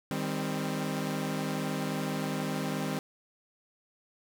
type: chord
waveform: sawtooth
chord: C minor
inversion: first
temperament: equal with one note detuned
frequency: 155.56 / 199.19 / 261.6 Hz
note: Eb3 / G3 / C4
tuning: 0 / +28 / 0 cents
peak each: -31 dBFS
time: 0.11-2.99 s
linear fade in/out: 0 ms
effects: none